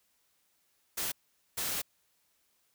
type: noise bursts at uneven times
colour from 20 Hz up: white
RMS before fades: -34 dBFS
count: 2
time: 0.97-1.12 / 1.57-1.82 s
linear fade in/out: 10 ms
effects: white hiss -73 dBFS RMS until 2.74 s